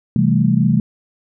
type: chord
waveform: sine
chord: A minor seventh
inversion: first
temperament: equal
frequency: 130.81 / 164.81 / 196 / 220 Hz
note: C3 / E3 / G3 / A3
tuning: 0 / 0 / 0 / 0 cents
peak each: -17 dBFS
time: 0.16-0.8 s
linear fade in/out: 2 ms
effects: none